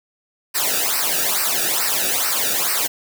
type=noise with flanger; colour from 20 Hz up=white; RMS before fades=-20 dBFS; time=0.54-2.88 s; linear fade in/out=20 ms; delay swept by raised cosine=0.29 to 0.97 ms; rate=2.3 Hz; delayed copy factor=-0.9; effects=none

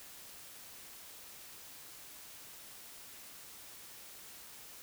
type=silence; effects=white hiss -52 dBFS RMS until 4.82 s

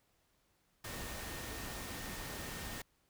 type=tone in noise; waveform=sine; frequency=1833 Hz; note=A#6; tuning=30 cents flat; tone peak=-53 dBFS; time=0.84-2.82 s; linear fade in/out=5 ms; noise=pink; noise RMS=-44 dBFS; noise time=0.84-2.82 s; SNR=-12 dB; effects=pink hiss -75 dBFS RMS until 3.09 s

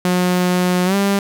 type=tone with pitch glide; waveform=sawtooth; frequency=180.3 to 198.9 Hz; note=F#3 to G3; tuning=-45 to +25 cents; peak=-10 dBFS; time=0.05-1.19 s; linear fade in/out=2 ms; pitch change=+170 cents; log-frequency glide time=0.85-0.95 s; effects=none

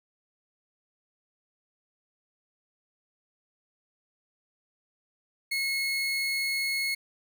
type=tone; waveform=30% pulse; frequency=2175 Hz; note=C#7; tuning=33 cents flat; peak=-24 dBFS; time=5.51-6.95 s; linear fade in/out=10 ms; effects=none

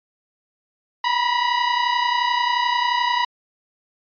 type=tone pair together; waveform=sawtooth; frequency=956.4 / 987.8 Hz; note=A#5 / B5; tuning=+44 / 0 cents; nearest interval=minor second; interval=56 cents; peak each=-17 dBFS; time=1.04-3.25 s; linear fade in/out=5 ms; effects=resampled to 11025 Hz

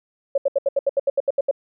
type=tone bursts; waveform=sine; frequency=554.4 Hz; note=C#5; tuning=in tune; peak=-15 dBFS; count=12; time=0.35-1.512 s; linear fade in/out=5 ms; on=29 ms; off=74 ms; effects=none

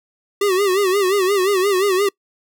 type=tone with vibrato; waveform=square; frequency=387.2 Hz; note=G4; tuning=21 cents flat; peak=-15 dBFS; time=0.41-2.09 s; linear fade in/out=5 ms; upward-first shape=sine; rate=5.7 Hz; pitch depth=110 cents each way; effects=noise-tail reverb RT60 0.1 s tail -25 dB re dry

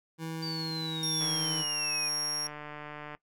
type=tone with pitch glide; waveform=25% pulse; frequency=162.2 to 159.69 Hz; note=E3 to D#3; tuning=-28 to +45 cents; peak=-31 dBFS; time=0.18-1.65 s; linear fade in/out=50 ms; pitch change=-27 cents; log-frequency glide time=0.3-1.18 s
type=exponential sweep; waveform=sine; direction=down; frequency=4699 to 2440 Hz; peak=-35 dBFS; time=0.42-2.09 s; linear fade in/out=10 ms
type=tone with tremolo; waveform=35% pulse; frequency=5588 Hz; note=F8; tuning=in tune; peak=-27 dBFS; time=1.03-2.47 s; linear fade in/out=2 ms; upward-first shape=triangle; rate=1.2 Hz; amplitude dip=25%
type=click train; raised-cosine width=0.5 ms; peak=-27 dBFS; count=290; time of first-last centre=1.21-3.15 s; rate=149 Hz
effects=noise-tail reverb RT60 0.1 s tail -19 dB re dry

